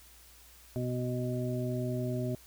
harmonic tone, 124.3 Hz, B2, 12 cents sharp, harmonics 1 / 2 / 3 / 5, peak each -33 / -36 / -38 / -39 dBFS, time 0.76-2.35 s, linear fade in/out 0 ms, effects added 60 Hz sine -59 dBFS peak until 2.46 s + white hiss -57 dBFS RMS until 2.46 s

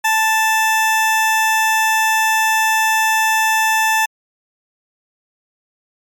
20% pulse tone, 880 Hz, A5, in tune, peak -8 dBFS, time 0.04-4.06 s, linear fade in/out 10 ms, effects MP3 96 kbps

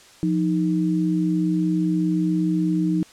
sine tone pair together, 175.27 / 312.3 Hz, F3 / D#4, +6 / +7 cents, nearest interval minor seventh, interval 1001 cents, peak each -21 dBFS, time 0.23-3.03 s, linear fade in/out 0 ms, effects white hiss -49 dBFS RMS until 3.12 s + low-pass 8000 Hz 12 dB/octave

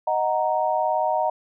sine chord, D# minor, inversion none, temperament equal, 622.3 / 740 / 932.3 Hz, D#5 / F#5 / A#5, 0 / 0 / 0 cents, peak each -24 dBFS, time 0.07-1.3 s, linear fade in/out 5 ms, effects none

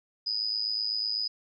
sine tone with amplitude modulation, 4978 Hz, D#8, in tune, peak -24 dBFS, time 0.26-1.28 s, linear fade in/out 10 ms, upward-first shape sine, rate 108 Hz, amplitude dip 75%, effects none

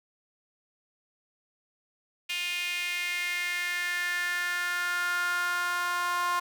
sawtooth tone with high-pass filter sweep, 353.2 Hz, F4, 20 cents sharp, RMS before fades -30 dBFS, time 2.29-6.4 s, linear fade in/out 10 ms, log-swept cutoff 2600 to 1100 Hz, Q 4.9, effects none

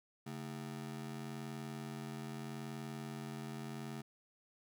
35% pulse ring-modulated tone, 180 Hz, F#3, 47 cents flat, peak -38 dBFS, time 0.26-4.02 s, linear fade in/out 10 ms, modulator 40.4 Hz, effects none

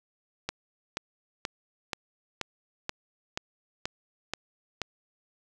click train, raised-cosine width 0.2 ms, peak -13 dBFS, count 10, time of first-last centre 0.49-4.817 s, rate 2.08 Hz, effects none

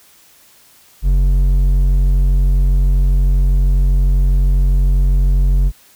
sine tone with hard clipping, 46.25 Hz, F#1, in tune, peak -11 dBFS, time 1.02-5.72 s, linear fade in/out 50 ms, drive 6 dB, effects white hiss -48 dBFS RMS until 5.95 s

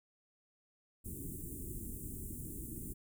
pink band-stop noise, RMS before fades -44 dBFS, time 1.04-2.94 s, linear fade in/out 20 ms, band 380 to 8000 Hz, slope 48 dB/octave, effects none

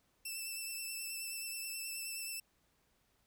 10% pulse tone with vibrato, 2659 Hz, E7, 14 cents sharp, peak -32 dBFS, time 0.25-2.4 s, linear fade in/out 5 ms, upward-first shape triangle, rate 9.4 Hz, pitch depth 28 cents each way, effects pink hiss -75 dBFS RMS until 3.26 s

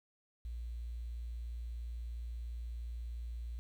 sine tone, 58.5 Hz, A#1, 7 cents sharp, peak -39 dBFS, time 0.45-3.59 s, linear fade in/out 0 ms, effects 11-bit

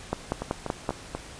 two click trains, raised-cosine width 1 ms, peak -16 / -11 dBFS, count 4 / 5, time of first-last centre 0.42-1.15 / 0.13-0.892 s, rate 4.11 / 5.25 Hz, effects pink hiss -44 dBFS RMS until 1.39 s + resampled to 22050 Hz

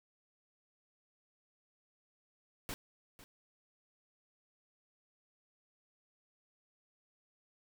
pink noise with echo, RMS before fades -41 dBFS, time 2.69-2.74 s, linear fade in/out 0 ms, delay 500 ms, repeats 1, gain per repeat -15 dB, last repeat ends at 3.24 s, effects none

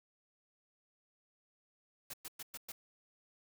white noise bursts, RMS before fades -45 dBFS, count 5, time 2.1-2.72 s, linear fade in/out 5 ms, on 36 ms, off 110 ms, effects none

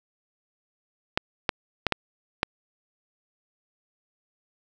clicks, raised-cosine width 0.3 ms, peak -5 dBFS, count 5, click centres 1.175 / 1.492 / 1.867 / 1.923 / 2.431 s, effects none

